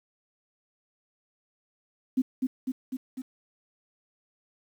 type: tone with echo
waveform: sine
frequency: 258.5 Hz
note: C4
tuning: 21 cents flat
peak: -20 dBFS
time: 2.17-2.22 s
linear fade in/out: 10 ms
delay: 250 ms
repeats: 4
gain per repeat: -3 dB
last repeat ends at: 3.22 s
effects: 9-bit